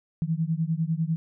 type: beating tone pair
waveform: sine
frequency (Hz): 157.9 / 167.9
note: D#3 / E3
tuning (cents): +26 / +32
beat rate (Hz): 10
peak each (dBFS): -26 / -27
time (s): 0.22-1.16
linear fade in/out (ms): 0
effects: none